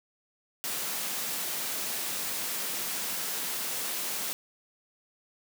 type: high-pass noise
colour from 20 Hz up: white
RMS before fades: -33 dBFS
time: 0.64-4.33 s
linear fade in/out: 0 ms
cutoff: 140 Hz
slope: 48 dB/octave
effects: none